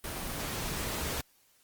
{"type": "noise with level ramp", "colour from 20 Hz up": "pink", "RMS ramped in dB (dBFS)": [-37, -34], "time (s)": [0.04, 1.21], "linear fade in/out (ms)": 2, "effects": ["white hiss -66 dBFS RMS until 1.63 s", "Opus 24 kbps"]}